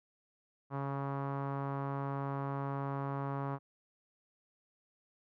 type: tone with low-pass filter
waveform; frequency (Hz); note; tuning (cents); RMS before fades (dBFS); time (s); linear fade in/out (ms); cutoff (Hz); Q
sawtooth; 138.59; C#3; 0; -37; 0.7-3.59; 50; 1100; 2.8
effects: none